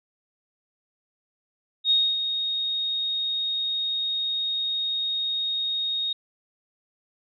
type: tone with ADSR envelope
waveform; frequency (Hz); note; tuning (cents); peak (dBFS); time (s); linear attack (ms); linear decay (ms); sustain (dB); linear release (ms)
sine; 3729; A#7; 0; -16; 1.84-6.13; 65; 260; -8; 5
effects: none